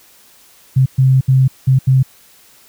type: tone bursts at uneven times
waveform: sine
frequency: 131.6 Hz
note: C3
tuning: 10 cents sharp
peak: -7 dBFS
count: 5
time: 0.76-0.86 / 0.98-1.21 / 1.28-1.48 / 1.67-1.79 / 1.87-2.03 s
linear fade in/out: 10 ms
effects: white hiss -47 dBFS RMS until 2.68 s